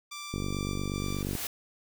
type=tone with tremolo; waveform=10% pulse; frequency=1174.7 Hz; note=D6; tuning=in tune; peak=-30 dBFS; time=0.11-1.23 s; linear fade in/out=10 ms; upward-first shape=square; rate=2.4 Hz; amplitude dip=25%
type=click train; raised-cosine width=3 ms; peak=-20 dBFS; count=50; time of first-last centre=0.34-1.352 s; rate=48.4 Hz
type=noise with exponential growth; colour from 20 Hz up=white; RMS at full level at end=-33 dBFS; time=0.68-1.47 s; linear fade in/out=2 ms; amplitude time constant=170 ms
effects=none

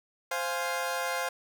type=chord; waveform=20% pulse; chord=F minor; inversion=second; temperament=equal; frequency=523.3 / 698.5 / 830.6 Hz; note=C5 / F5 / Ab5; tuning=0 / 0 / 0 cents; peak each=-28 / -29 / -31 dBFS; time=0.31-1.29 s; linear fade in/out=5 ms; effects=none

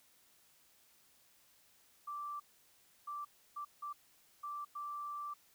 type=tone bursts at uneven times; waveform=sine; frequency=1171 Hz; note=D6; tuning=5 cents flat; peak=-40 dBFS; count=6; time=2.07-2.4 / 3.07-3.25 / 3.56-3.65 / 3.82-3.93 / 4.43-4.65 / 4.75-5.34 s; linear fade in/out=10 ms; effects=white hiss -68 dBFS RMS until 5.54 s

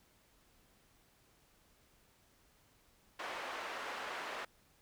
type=band-pass noise; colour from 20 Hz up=white; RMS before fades=-43 dBFS; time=3.19-4.45 s; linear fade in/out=5 ms; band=480 to 1700 Hz; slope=12 dB/octave; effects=pink hiss -69 dBFS RMS until 4.81 s

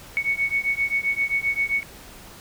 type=beating tone pair; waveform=sine; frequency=2217 / 2224.6 Hz; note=C#7 / C#7; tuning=0 / +6 cents; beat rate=7.6 Hz; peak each=-24 dBFS; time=0.17-1.83 s; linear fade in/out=0 ms; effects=pink hiss -44 dBFS RMS until 2.4 s

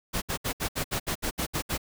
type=noise bursts; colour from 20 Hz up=pink; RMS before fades=-29 dBFS; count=11; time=0.13-1.779 s; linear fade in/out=20 ms; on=89 ms; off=67 ms; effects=none

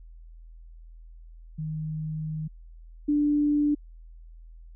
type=tone pair in turn; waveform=sine; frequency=155.56 / 294 Hz; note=D#3 / D4; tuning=0 / +2 cents; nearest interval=major seventh; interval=1102 cents; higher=second; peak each=-29 / -20 dBFS; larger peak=second; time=1.58-2.48 / 3.08-3.75 s; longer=first; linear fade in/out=10 ms; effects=added 41 Hz sine -44 dBFS peak until 4.75 s

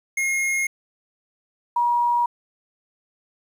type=tone pair in turn; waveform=square / sine; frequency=2148 / 956.8 Hz; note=C7 / A#5; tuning=+45 / +45 cents; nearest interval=octave + major second; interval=1400 cents; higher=first; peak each=-21 / -17 dBFS; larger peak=second; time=0.17-0.67 / 1.76-2.26 s; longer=neither; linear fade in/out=5 ms; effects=resampled to 32000 Hz + 9-bit

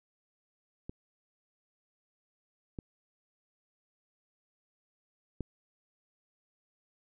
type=clicks; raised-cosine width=3 ms; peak=-27 / -26 / -22 dBFS; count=3; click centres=0.895 / 2.788 / 5.407 s; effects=none

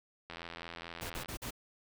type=click train; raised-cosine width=0.3 ms; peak=-27 dBFS; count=82; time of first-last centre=0.3-1.259 s; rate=84.5 Hz
type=noise bursts; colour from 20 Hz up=pink; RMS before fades=-41 dBFS; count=4; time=1.01-1.508 s; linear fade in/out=10 ms; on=90 ms; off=46 ms
effects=none

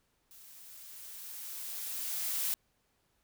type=noise with level ramp; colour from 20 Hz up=blue; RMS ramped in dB=-55 to -32 dBFS; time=0.31-2.54 s; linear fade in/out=0 ms; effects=pink hiss -75 dBFS RMS until 3.23 s

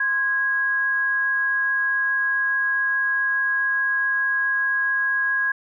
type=tone pair together; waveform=sine; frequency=1046.5 / 1648.8 Hz; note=C6 / G#6; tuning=0 / -13 cents; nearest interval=minor sixth; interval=787 cents; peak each=-31 / -19 dBFS; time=0-5.52 s; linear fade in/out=5 ms; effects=none

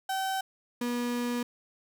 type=tone pair in turn; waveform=35% pulse; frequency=768 / 241.9 Hz; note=G5 / B3; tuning=-36 / -36 cents; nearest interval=octave + minor sixth; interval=2000 cents; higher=first; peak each=-27 dBFS; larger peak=neither; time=0.09-0.41 / 0.81-1.43 s; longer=second; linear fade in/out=5 ms; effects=none

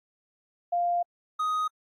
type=tone pair in turn; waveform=sine / triangle; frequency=698.5 / 1250.4 Hz; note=F5 / D#6; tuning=0 / +8 cents; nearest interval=minor seventh; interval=1008 cents; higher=second; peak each=-23 dBFS; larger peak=neither; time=0.72-1.03 / 1.39-1.68 s; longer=first; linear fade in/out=10 ms; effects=AAC 48 kbps

